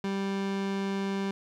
30% pulse tone, 196 Hz, G3, in tune, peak -26 dBFS, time 0.04-1.31 s, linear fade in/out 2 ms, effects low-pass 5000 Hz 12 dB/octave + 11-bit

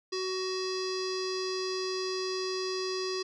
square tone with low-pass filter, 374.3 Hz, F#4, 20 cents sharp, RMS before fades -33 dBFS, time 0.12-3.23 s, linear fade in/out 10 ms, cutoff 5100 Hz, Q 8.4, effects none

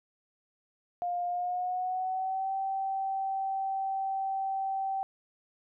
sine tone with pitch glide, 706 to 774.4 Hz, F5 to G5, +19 to -21 cents, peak -29 dBFS, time 1.02-5.03 s, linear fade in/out 0 ms, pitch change +160 cents, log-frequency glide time 1.27-2.53 s, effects none

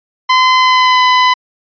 sawtooth tone with pitch glide, 1025 to 1006.8 Hz, C6 to B5, -36 to +33 cents, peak -3 dBFS, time 0.29-1.34 s, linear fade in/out 10 ms, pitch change -31 cents, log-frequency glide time 0.57-1.03 s, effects resampled to 11025 Hz

